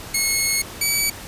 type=tone pair in turn; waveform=10% pulse; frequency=2181 / 2281 Hz; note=C#7 / C#7; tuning=-29 / +49 cents; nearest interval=minor second; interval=78 cents; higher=second; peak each=-9 dBFS; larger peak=neither; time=0.14-0.62 / 0.81-1.1 s; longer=first; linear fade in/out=5 ms; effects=pink hiss -36 dBFS RMS until 1.27 s + resampled to 32000 Hz